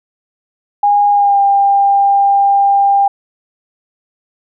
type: tone with pitch glide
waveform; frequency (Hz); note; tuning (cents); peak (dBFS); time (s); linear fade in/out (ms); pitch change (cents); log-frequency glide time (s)
sine; 818 to 797.5; G#5 to G5; -26 to +30; -7; 0.83-3.08; 5; -44; 1.11-1.4
effects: none